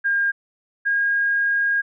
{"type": "tone pair in turn", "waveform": "sine", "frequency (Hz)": [1612, 1627.9], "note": ["G6", "G#6"], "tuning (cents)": [48, -35], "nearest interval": "unison", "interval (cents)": 17, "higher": "second", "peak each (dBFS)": -17, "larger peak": "neither", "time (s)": [[0.04, 0.32], [0.85, 1.82]], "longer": "second", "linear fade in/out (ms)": 20, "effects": []}